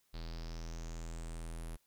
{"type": "tone with low-pass filter sweep", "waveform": "square", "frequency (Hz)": 41.2, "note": "E1", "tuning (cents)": 0, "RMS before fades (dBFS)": -43, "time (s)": [0.13, 1.77], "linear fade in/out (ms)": 20, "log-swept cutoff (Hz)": [4300, 11000], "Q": 5.6, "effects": ["white hiss -75 dBFS RMS until 1.86 s"]}